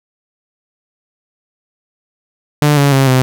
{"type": "tone with pitch steps", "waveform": "sawtooth", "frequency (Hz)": [148, 141.48, 135.25, 129.29], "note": ["D3", "C#3", "C#3", "C3"], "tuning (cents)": [14, 36, -42, -20], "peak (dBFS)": -4, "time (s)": [2.62, 3.22], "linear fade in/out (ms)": 0, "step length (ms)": 150, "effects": []}